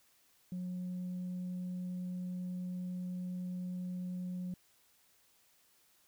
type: tone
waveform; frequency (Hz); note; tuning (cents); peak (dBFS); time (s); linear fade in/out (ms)
sine; 181; F#3; -38; -35; 0.52-4.54; 2
effects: tanh soft clip ceiling -35 dBFS + white hiss -69 dBFS RMS until 6.07 s